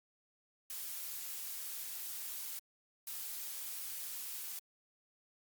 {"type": "noise bursts at uneven times", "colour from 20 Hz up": "blue", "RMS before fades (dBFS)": -43, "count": 2, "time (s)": [[0.7, 2.59], [3.07, 4.59]], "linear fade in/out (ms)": 2, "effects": ["Opus 48 kbps"]}